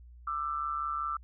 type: tone pair together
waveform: sine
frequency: 1186 / 1331.2 Hz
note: D6 / E6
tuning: +17 / +17 cents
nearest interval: major second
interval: 200 cents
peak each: -34 / -33 dBFS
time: 0.27-1.17 s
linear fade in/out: 5 ms
effects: added 60 Hz sine -49 dBFS peak until 1.23 s